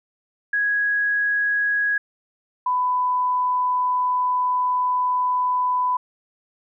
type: tone pair in turn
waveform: sine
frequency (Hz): 1661.2 / 998.5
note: G#6 / B5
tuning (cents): 0 / +19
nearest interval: major sixth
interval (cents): 881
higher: first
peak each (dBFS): -18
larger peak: neither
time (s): 0.53-1.98 / 2.66-5.97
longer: second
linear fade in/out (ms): 5
effects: none